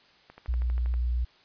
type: click train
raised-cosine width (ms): 0.5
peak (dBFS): -31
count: 9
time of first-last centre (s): 0.3-0.94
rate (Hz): 12.5
type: tone with vibrato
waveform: sine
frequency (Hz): 60.5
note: B1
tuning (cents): -35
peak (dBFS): -24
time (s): 0.48-1.25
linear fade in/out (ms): 10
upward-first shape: sine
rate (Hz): 7.5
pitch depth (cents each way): 9
effects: white hiss -59 dBFS RMS until 1.44 s + resampled to 11025 Hz